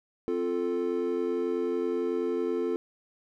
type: chord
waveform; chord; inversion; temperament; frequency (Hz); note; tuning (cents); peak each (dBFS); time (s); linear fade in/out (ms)
triangle; F major; second; equal; 261.6 / 349.2 / 440; C4 / F4 / A4; 0 / 0 / 0; -32 / -28 / -28; 0.28-2.76; 0
effects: none